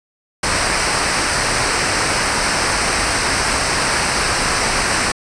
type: noise with comb filter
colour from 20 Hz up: pink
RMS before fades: -17 dBFS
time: 0.43-5.12 s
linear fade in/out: 5 ms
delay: 0.29 ms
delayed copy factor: -0.6
effects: resampled to 22050 Hz